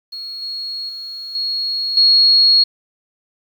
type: tone with level steps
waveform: sine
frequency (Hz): 4311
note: C#8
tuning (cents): -49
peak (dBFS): -26 / -23 / -27 / -18 / -8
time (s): 0.12-2.64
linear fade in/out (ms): 10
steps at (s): 0.42 / 0.89 / 1.35 / 1.97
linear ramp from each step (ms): 2
effects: 8-bit